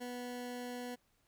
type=tone; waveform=20% pulse; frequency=245.8 Hz; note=B3; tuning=8 cents flat; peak=-36 dBFS; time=0-0.96 s; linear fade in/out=20 ms; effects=pink hiss -75 dBFS RMS until 1.27 s